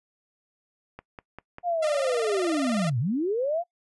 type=click train; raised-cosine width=0.5 ms; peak=-25 dBFS; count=4; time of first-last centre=0.99-1.584 s; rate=5.05 Hz
type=linear two-way sweep; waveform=sine; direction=down then up; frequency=718 to 109.5 to 718 Hz; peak=-23 dBFS; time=1.63-3.64 s; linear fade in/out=50 ms; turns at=2.99 s
type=tone with vibrato; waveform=sawtooth; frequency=643 Hz; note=E5; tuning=43 cents flat; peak=-25 dBFS; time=1.82-2.9 s; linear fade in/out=10 ms; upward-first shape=square; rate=20 Hz; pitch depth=97 cents each way
effects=noise-tail reverb RT60 0.1 s tail -21 dB re dry + resampled to 24000 Hz